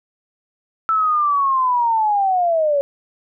sine linear sweep, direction down, 1325 to 553 Hz, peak -14 dBFS, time 0.89-2.81 s, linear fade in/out 0 ms, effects none

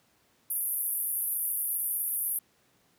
white band-pass noise, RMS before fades -31 dBFS, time 0.5-2.39 s, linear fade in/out 5 ms, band 10000 to 14000 Hz, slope 96 dB/octave, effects pink hiss -67 dBFS RMS until 2.98 s + high-pass 100 Hz 12 dB/octave

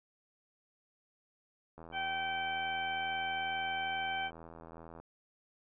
click train, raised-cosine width 1 ms, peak -36 dBFS, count 266, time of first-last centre 1.78-5 s, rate 82.3 Hz
harmonic tone, 773 Hz, G5, 24 cents flat, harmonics 1 / 2 / 3 / 4, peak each -36 / -39 / -41 / -42 dBFS, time 1.92-4.31 s, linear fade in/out 50 ms
effects none

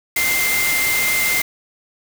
sine tone in noise, 2093 Hz, C7, in tune, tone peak -18 dBFS, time 0.16-1.42 s, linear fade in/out 5 ms, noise white, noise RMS -21 dBFS, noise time 0.16-1.42 s, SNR 0 dB, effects none

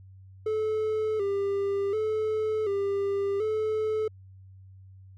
triangle tone with vibrato, 415.3 Hz, G#4, in tune, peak -23 dBFS, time 0.46-4.08 s, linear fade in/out 5 ms, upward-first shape square, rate 0.68 Hz, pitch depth 74 cents each way, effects added 95 Hz sine -47 dBFS peak until 5.17 s

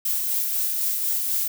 violet noise with tremolo, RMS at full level -23 dBFS, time 0.05-1.48 s, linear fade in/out 5 ms, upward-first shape sine, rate 4 Hz, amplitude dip 30%, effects none

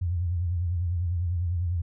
sine tone with vibrato, 87.3 Hz, F2, in tune, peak -24 dBFS, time 0.01-1.82 s, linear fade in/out 10 ms, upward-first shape sine, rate 10 Hz, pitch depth 92 cents each way, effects none

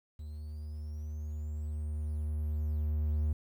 triangle tone with level ramp, 75.8 Hz, D#2, 45 cents flat, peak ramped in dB -38 to -25 dBFS, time 0.19-3.33 s, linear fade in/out 5 ms, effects 11-bit

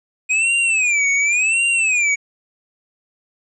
square tone with vibrato, 2486 Hz, D#7, 2 cents flat, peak -15 dBFS, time 0.29-2.16 s, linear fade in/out 20 ms, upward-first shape sine, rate 0.91 Hz, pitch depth 190 cents each way, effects resampled to 22050 Hz

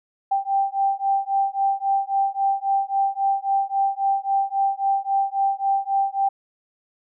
sine beating tone pair, 784 / 787.7 Hz, G5 / G5, 0 / +8 cents, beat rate 3.7 Hz, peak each -22 dBFS, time 0.31-6.29 s, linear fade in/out 10 ms, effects none

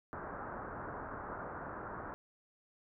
white low-pass noise, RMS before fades -44 dBFS, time 0.13-2.14 s, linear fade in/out 0 ms, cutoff 1500 Hz, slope 48 dB/octave, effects none

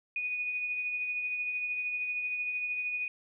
sine tone with tremolo, 2474 Hz, D#7, 10 cents flat, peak -29 dBFS, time 0.16-3.08 s, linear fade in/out 2 ms, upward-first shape triangle, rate 13 Hz, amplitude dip 40%, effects none

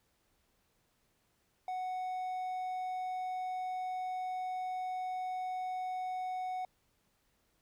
triangle tone, 740 Hz, F#5, in tune, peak -33 dBFS, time 1.68-6.65 s, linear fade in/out 2 ms, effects pink hiss -75 dBFS RMS until 7.61 s

